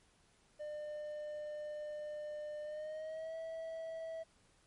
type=tone with pitch glide; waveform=triangle; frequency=600 to 650.5 Hz; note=D5 to E5; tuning=+37 to -23 cents; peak=-39 dBFS; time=0.59-4.24 s; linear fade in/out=20 ms; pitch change=+140 cents; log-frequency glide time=2.63-3.36 s; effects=pink hiss -70 dBFS RMS until 4.66 s + MP3 48 kbps